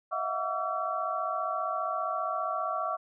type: tone cluster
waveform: sine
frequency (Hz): 637 / 677 / 732 / 1144 / 1344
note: D#5 / E5 / F#5 / D6 / E6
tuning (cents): +41 / +46 / -19 / -46 / +33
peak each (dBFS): -36 / -39 / -36 / -32 / -36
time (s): 0.11-2.97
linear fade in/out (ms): 20
effects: none